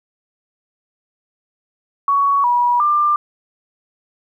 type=tone with pitch steps; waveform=sine; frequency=1120 / 968 / 1191 Hz; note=C#6 / B5 / D6; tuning=+18 / -35 / +24 cents; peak=-12 dBFS; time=2.08-3.16 s; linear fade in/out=2 ms; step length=360 ms; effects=9-bit